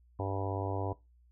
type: harmonic tone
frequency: 97.5 Hz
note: G2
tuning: 9 cents flat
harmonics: 1 / 3 / 4 / 5 / 6 / 7 / 8 / 9 / 10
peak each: -35 / -40 / -41 / -42 / -43 / -43 / -44 / -45 / -45 dBFS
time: 0.19-0.93 s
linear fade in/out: 5 ms
effects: noise-tail reverb RT60 0.2 s tail -17 dB re dry + added 60 Hz sine -60 dBFS peak until 1.31 s